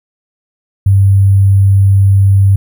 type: tone with sample-and-hold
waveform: sine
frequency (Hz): 98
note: G2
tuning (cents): 0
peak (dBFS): -4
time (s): 0.86-2.56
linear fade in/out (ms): 5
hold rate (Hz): 11025
effects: none